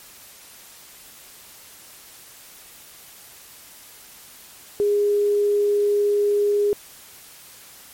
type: tone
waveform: sine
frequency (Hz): 410.9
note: G#4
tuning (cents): -18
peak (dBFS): -16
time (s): 4.8-6.73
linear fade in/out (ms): 0
effects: white hiss -45 dBFS RMS until 7.93 s + MP3 64 kbps